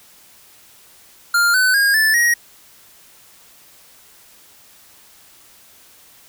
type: tone with pitch steps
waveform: square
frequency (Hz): 1400 / 1509.2 / 1626.9 / 1753.7 / 1890.5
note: F6 / F#6 / G#6 / A6 / A#6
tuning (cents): +4 / +34 / -36 / -6 / +24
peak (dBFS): -13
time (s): 1.34-2.34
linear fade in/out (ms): 5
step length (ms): 200
effects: white hiss -48 dBFS RMS until 6.28 s